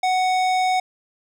sine tone with hard clipping, 742 Hz, F#5, 5 cents sharp, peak -19 dBFS, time 0.03-0.8 s, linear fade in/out 5 ms, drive 15 dB, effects none

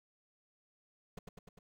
brown noise with echo, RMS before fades -44 dBFS, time 1.17-1.19 s, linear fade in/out 5 ms, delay 100 ms, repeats 4, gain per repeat -3 dB, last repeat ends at 1.59 s, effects none

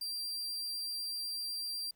40% pulse tone, 4723 Hz, D8, 9 cents sharp, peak -35 dBFS, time 0.01-1.91 s, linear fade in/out 5 ms, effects pink hiss -75 dBFS RMS until 1.95 s

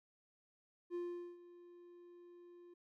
triangle tone with ADSR envelope, 350 Hz, F4, 4 cents sharp, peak -36 dBFS, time 0.9-2.74 s, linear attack 48 ms, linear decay 420 ms, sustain -18 dB, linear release 7 ms, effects none

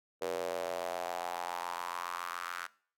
square tone with high-pass filter sweep, 43.6 Hz, F1, 2 cents flat, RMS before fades -38 dBFS, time 0.21-2.67 s, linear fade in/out 10 ms, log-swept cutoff 480 to 1400 Hz, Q 4, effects noise-tail reverb RT60 0.5 s tail -22 dB re dry + AAC 64 kbps

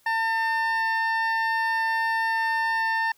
triangle tone pair together, 900.5 / 1801 Hz, A5 / A6, +40 / +40 cents, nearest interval octave, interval 1200 cents, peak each -21 / -21 dBFS, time 0.06-3.12 s, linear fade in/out 5 ms, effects tanh soft clip ceiling -19 dBFS + white hiss -62 dBFS RMS until 3.17 s

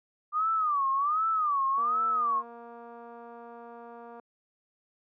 sine tone with vibrato, 1192 Hz, D6, 25 cents sharp, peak -24 dBFS, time 0.32-2.43 s, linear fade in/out 50 ms, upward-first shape sine, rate 1.3 Hz, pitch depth 180 cents each way
click train, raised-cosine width 1 ms, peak -33 dBFS, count 569, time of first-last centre 1.78-4.197 s, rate 235 Hz
effects high-pass 300 Hz 12 dB/octave

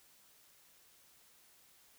silence, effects white hiss -65 dBFS RMS until 1.98 s

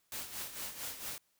white noise with tremolo, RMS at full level -40 dBFS, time 0.12-1.18 s, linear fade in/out 0 ms, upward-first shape sine, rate 4.4 Hz, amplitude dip 65%, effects white hiss -75 dBFS RMS until 1.39 s

